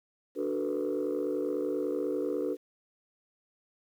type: chord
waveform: sine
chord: B minor seventh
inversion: first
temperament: equal with one note detuned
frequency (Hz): 293.7 / 370 / 443.8 / 493.9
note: D4 / F#4 / A4 / B4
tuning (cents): 0 / 0 / +15 / 0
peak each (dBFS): -33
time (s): 0.35-2.57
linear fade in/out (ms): 50
effects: tanh soft clip ceiling -23 dBFS + 10-bit